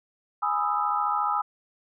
sine chord, E major seventh, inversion first, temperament equal, 830.6 / 987.8 / 1244.5 / 1318.5 Hz, G#5 / B5 / D#6 / E6, 0 / 0 / 0 / 0 cents, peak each -28 / -31 / -27 / -29 dBFS, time 0.42-1.42 s, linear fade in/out 10 ms, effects none

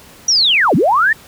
sine linear two-way sweep, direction down then up, 5910 to 132.1 to 1865 Hz, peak -9 dBFS, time 0.28-1.13 s, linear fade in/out 5 ms, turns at 0.75 s, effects pink hiss -41 dBFS RMS until 1.27 s + high-pass 60 Hz 12 dB/octave

